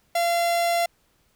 45% pulse tone, 686 Hz, F5, 31 cents flat, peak -20 dBFS, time 0.15-0.86 s, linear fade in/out 5 ms, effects pink hiss -65 dBFS RMS until 1.35 s

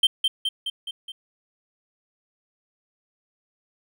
triangle tone with echo, 3136 Hz, G7, in tune, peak -12 dBFS, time 0.03-0.07 s, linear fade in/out 5 ms, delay 210 ms, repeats 5, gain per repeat -4 dB, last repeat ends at 1.12 s, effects none

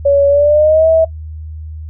sine tone with pitch glide, 563 to 646.7 Hz, C#5 to E5, +27 to -33 cents, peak -6 dBFS, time 0.05-1.05 s, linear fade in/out 10 ms, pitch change +240 cents, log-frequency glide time 0.28-0.88 s, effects noise-tail reverb RT60 0.1 s tail -20 dB re dry + added 78 Hz sine -24 dBFS peak until 1.89 s

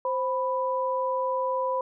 sine tone pair together, 523 / 990.4 Hz, C5 / B5, -1 / +5 cents, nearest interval major seventh, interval 1106 cents, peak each -27 dBFS, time 0.05-1.81 s, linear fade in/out 2 ms, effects none

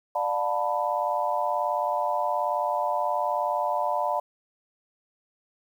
sine chord, B half-diminished seventh, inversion first, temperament just, 592.7 / 711.2 / 889 / 987.8 Hz, D5 / F5 / A5 / B5, +16 / +31 / +18 / 0 cents, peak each -29 dBFS, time 0.15-4.2 s, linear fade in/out 5 ms, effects 9-bit

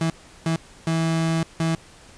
35% pulse tone bursts at uneven times, 163.3 Hz, E3, 16 cents flat, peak -18 dBFS, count 4, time 0.01-0.1 / 0.46-0.56 / 0.87-1.43 / 1.6-1.75 s, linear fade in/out 2 ms, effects pink hiss -48 dBFS RMS until 2.17 s + resampled to 22050 Hz

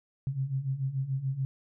sine beating tone pair, 130 / 136.9 Hz, C3 / C#3, -11 / -21 cents, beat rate 6.9 Hz, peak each -34 / -30 dBFS, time 0.27-1.45 s, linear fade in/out 0 ms, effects none

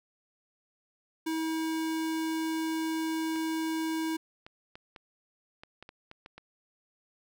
square tone, 320.9 Hz, E4, 46 cents flat, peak -30 dBFS, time 1.26-4.17 s, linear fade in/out 10 ms
clicks, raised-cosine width 0.3 ms, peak -30 dBFS, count 10, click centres 3.36 / 4.465 / 4.755 / 4.962 / 5.635 / 5.826 / 5.891 / 6.114 / 6.261 / 6.38 s
effects none

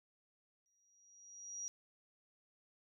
sine tone with exponential growth, 5750 Hz, F8, 50 cents sharp, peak -39 dBFS, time 0.66-1.68 s, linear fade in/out 0 ms, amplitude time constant 220 ms, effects none

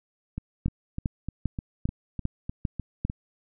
two click trains, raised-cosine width 5 ms, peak -19 / -13 dBFS, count 10 / 7, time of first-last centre 0.38-3.099 / 0.66-3.05 s, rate 3.31 / 2.51 Hz, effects none

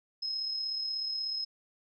sine tone with amplitude modulation, 5140 Hz, E8, 45 cents flat, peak -30 dBFS, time 0.22-1.45 s, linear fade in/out 10 ms, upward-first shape sine, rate 36.5 Hz, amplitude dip 35%, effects none

